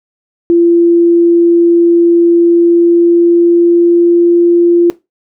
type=tone with pitch glide; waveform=sine; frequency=341.4 to 344.8 Hz; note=F4 to F4; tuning=-39 to -22 cents; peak=-4 dBFS; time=0.5-4.9 s; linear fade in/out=0 ms; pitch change=+17 cents; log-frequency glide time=2.35-4.42 s; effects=noise-tail reverb RT60 0.2 s tail -18 dB re dry